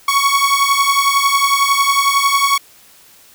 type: beating tone pair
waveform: sawtooth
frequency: 1108.7 / 1119.7 Hz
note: C#6 / C#6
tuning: 0 / +17 cents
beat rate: 11 Hz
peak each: -11 dBFS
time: 0.08-2.58 s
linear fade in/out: 5 ms
effects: white hiss -46 dBFS RMS until 3.34 s